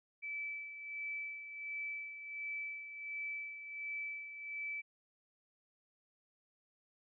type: tone with tremolo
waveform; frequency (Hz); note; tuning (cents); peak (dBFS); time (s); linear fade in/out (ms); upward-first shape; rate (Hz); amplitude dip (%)
sine; 2311; D7; -28; -38; 0.22-4.82; 20; sine; 1.4; 60
effects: none